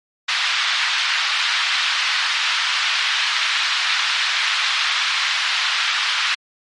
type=band-pass noise; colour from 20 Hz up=white; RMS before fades=-20 dBFS; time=0.28-6.35 s; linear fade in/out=10 ms; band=1100 to 4100 Hz; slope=24 dB/octave; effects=MP3 48 kbps